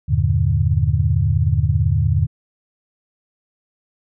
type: chord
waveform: sine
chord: E half-diminished seventh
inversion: none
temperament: equal with one note detuned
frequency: 80.76 / 98 / 116.54 / 146.83 Hz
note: E2 / G2 / Bb2 / D3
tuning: -35 / 0 / 0 / 0 cents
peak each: -19 / -19 / -20 / -20 dBFS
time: 0.08-2.27 s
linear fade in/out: 20 ms
effects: none